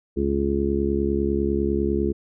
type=harmonic tone; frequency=70 Hz; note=C#2; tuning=18 cents sharp; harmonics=1 / 2 / 3 / 4 / 5 / 6; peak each=-27 / -35 / -26 / -30 / -24 / -27 dBFS; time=0.16-2.13 s; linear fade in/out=20 ms; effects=none